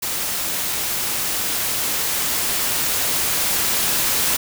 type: noise with level ramp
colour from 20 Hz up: white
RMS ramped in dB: -24 to -19 dBFS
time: 0.02-4.37 s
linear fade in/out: 10 ms
effects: none